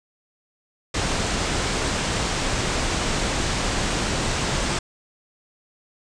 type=low-pass noise; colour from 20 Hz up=pink; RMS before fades=-24 dBFS; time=0.94-4.79 s; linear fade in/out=5 ms; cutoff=8700 Hz; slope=48 dB/octave; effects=resampled to 22050 Hz